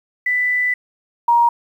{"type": "tone pair in turn", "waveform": "sine", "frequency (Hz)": [1988, 943.6], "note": ["B6", "A#5"], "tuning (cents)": [11, 21], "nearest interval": "octave + minor second", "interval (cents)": 1290, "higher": "first", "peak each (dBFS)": [-15, -10], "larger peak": "second", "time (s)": [[0.26, 0.74], [1.28, 1.49]], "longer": "first", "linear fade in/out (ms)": 5, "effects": ["8-bit"]}